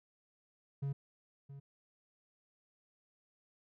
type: tone with echo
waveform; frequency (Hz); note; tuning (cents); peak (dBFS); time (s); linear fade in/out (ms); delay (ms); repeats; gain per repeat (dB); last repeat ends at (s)
triangle; 139.1; C#3; +6; -32; 0.82-0.93; 10; 670; 1; -13; 1.6
effects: none